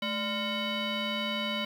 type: tone with frequency modulation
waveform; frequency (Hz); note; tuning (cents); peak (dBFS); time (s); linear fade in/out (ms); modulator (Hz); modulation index
sine; 1396.9; F6; 0; -28; 0.02-1.65; 5; 807; 2.9
effects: tanh soft clip ceiling -24 dBFS + 9-bit